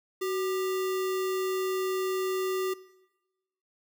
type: tone with sample-and-hold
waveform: sine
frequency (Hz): 375.2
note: F#4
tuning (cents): +24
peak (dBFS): -27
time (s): 0.21-2.74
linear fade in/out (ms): 10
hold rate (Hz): 1575
effects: noise-tail reverb RT60 1.0 s tail -19 dB re dry